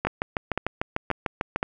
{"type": "two click trains", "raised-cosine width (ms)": 0.5, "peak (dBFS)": [-9, -9], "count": [11, 4], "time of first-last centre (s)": [[0.07, 1.56], [0.05, 1.629]], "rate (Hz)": [6.71, 1.9], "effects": []}